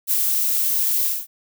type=noise with ADSR envelope; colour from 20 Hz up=violet; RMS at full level=-18 dBFS; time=0.07-1.27 s; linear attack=45 ms; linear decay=37 ms; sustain=-2 dB; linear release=210 ms; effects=none